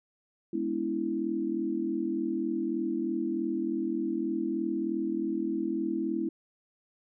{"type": "chord", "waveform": "sine", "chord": "E dominant seventh", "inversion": "first", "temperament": "equal with one note detuned", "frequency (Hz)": [207.7, 246.9, 286.3, 329.6], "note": ["G#3", "B3", "D4", "E4"], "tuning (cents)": [0, 0, -44, 0], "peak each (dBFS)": [-36, -35, -36, -30], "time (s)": [0.53, 6.29], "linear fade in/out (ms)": 5, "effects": []}